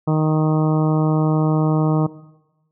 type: harmonic tone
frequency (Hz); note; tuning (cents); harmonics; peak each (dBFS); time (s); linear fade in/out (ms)
155.56; D#3; 0; 1 / 2 / 3 / 4 / 5 / 6 / 7 / 8; -16 / -22 / -26 / -28 / -30 / -32 / -33 / -34; 0.07-2.07; 10
effects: noise-tail reverb RT60 1.0 s tail -18 dB re dry